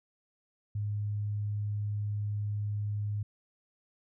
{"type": "tone", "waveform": "sine", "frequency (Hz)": 103.83, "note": "G#2", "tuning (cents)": 0, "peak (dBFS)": -30, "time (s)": [0.75, 3.23], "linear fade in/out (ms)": 5, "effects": []}